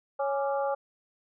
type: harmonic tone with a mistuned harmonic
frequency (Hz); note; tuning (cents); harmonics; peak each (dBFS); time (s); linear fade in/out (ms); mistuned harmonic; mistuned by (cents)
277.2; C#4; 0; 2 / 3 / 4 / 5; -28 / -31 / -37 / -41; 0.19-0.75; 10; 4; +100
effects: none